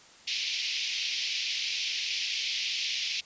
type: band-pass noise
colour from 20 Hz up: pink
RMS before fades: -32 dBFS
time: 0.27-3.21 s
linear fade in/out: 10 ms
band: 2300 to 5700 Hz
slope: 48 dB/octave
effects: white hiss -54 dBFS RMS until 3.25 s + resampled to 16000 Hz